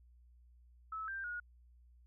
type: tone with pitch steps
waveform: sine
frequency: 1301 / 1576 / 1444 Hz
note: E6 / G6 / F#6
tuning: -23 / +9 / -43 cents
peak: -39 dBFS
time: 0.92-1.4 s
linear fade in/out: 5 ms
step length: 160 ms
effects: added 60 Hz sine -60 dBFS peak until 2.06 s